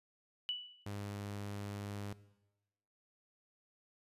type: tone with exponential decay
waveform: sine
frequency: 2960 Hz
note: F#7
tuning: in tune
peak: -32 dBFS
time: 0.49-0.82 s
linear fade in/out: 0 ms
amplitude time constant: 70 ms
type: tone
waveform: sawtooth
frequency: 101.6 Hz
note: G#2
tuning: 38 cents flat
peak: -37 dBFS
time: 0.86-2.13 s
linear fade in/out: 5 ms
effects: noise-tail reverb RT60 1.0 s tail -18 dB re dry + resampled to 32000 Hz